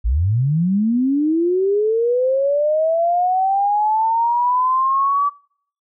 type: linear sweep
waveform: sine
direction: up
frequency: 49 to 1155 Hz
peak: -14 dBFS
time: 0.04-5.3 s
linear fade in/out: 20 ms
effects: noise-tail reverb RT60 0.6 s tail -26 dB re dry